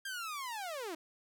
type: linear sweep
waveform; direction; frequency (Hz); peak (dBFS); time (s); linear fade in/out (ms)
sawtooth; down; 1617 to 301.6; -35; 0.05-0.95; 5
effects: none